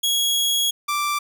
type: tone pair in turn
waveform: sawtooth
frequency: 3322 / 1174.5 Hz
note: G#7 / D6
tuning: 0 / 0 cents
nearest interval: octave + tritone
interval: 1800 cents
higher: first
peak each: -15 / -17 dBFS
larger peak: first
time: 0.03-0.71 / 0.88-1.19 s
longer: first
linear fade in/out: 10 ms
effects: none